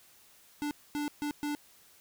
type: tone bursts at uneven times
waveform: square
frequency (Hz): 293.7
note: D4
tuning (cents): 0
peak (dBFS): -32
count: 4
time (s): 0.62-0.71 / 0.95-1.08 / 1.22-1.31 / 1.43-1.55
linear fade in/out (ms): 0
effects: white hiss -60 dBFS RMS until 2 s